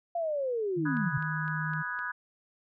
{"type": "linear sweep", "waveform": "sine", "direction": "down", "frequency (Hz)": [698.5, 118.2], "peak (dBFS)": -28, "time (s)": [0.15, 1.18], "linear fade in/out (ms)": 5}
{"type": "tone", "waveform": "sine", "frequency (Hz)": 155.56, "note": "D#3", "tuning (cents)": 0, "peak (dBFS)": -32, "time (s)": [0.76, 1.83], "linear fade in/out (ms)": 20}
{"type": "chord", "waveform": "sine", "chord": "G# minor seventh", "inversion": "first", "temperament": "equal", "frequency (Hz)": [987.8, 1244.5, 1480, 1661.2], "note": ["B5", "D#6", "F#6", "G#6"], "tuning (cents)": [0, 0, 0, 0], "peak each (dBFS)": [-40, -40, -36, -36], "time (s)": [0.85, 2.12], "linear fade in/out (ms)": 10}
{"type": "click train", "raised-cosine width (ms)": 0.3, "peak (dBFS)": -34, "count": 5, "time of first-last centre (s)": [0.97, 1.99], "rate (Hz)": 3.92}
{"effects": []}